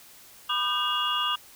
sine tone cluster, 989 / 1211 / 1548 / 2843 / 3354 Hz, B5 / D#6 / G6 / F7 / G#7, +2 / -47 / -22 / +30 / +16 cents, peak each -34 / -28 / -36 / -28 / -32 dBFS, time 0.49-1.36 s, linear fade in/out 10 ms, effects white hiss -51 dBFS RMS until 1.55 s

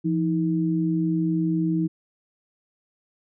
sine tone pair together, 170 / 317.9 Hz, F3 / D#4, -46 / +37 cents, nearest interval major seventh, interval 1083 cents, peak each -23 dBFS, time 0.04-1.88 s, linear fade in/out 20 ms, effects none

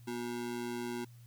square ring-modulated tone, 300 Hz, D4, 37 cents sharp, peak -34 dBFS, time 0.07-1.05 s, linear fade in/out 10 ms, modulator 59.3 Hz, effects added 119 Hz sine -52 dBFS peak until 1.26 s + white hiss -67 dBFS RMS until 1.26 s

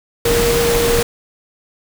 sine tone in noise, 470 Hz, A#4, 14 cents sharp, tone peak -14 dBFS, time 0.25-1.03 s, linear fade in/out 5 ms, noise pink, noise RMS -18 dBFS, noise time 0.25-1.03 s, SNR +1 dB, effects none

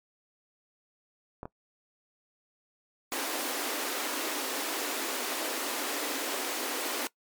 clicks, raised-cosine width 1 ms, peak -24 dBFS, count 2, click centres 1.431 / 1.455 s
pink high-pass noise, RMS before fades -33 dBFS, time 3.12-7.07 s, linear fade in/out 0 ms, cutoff 250 Hz, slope 96 dB/octave
effects noise-tail reverb RT60 0.1 s tail -21 dB re dry + MP3 96 kbps

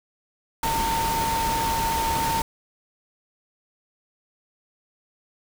sine tone in noise, 908 Hz, A#5, 46 cents flat, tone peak -23 dBFS, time 0.63-2.42 s, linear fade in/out 2 ms, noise pink, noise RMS -28 dBFS, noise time 0.63-2.42 s, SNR +2 dB, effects none

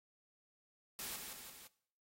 white noise with echo, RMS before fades -44 dBFS, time 0.99-1.16 s, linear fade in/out 0 ms, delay 170 ms, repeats 3, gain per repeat -4 dB, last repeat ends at 1.67 s, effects noise-tail reverb RT60 0.6 s tail -19 dB re dry + AAC 48 kbps

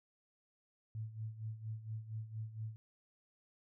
sine tone with tremolo, 110 Hz, A2, in tune, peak -38 dBFS, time 0.95-2.76 s, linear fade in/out 0 ms, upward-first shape sine, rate 4.3 Hz, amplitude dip 75%, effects none

